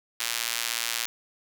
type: tone with high-pass filter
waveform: sawtooth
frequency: 116.54 Hz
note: A#2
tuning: in tune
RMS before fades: -30 dBFS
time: 0.2-1.06 s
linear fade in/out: 0 ms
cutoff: 2600 Hz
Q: 0.64
effects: none